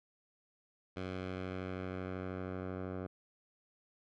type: tone with low-pass filter sweep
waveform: 10% pulse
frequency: 92.8 Hz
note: F#2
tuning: 6 cents sharp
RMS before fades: -41 dBFS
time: 0.96-3.07 s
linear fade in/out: 10 ms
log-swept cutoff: 3500 to 1100 Hz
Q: 0.93
effects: none